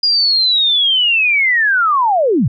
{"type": "linear sweep", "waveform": "sine", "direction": "down", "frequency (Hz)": [4886, 95.7], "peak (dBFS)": -10, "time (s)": [0.03, 2.48], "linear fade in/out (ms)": 5, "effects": []}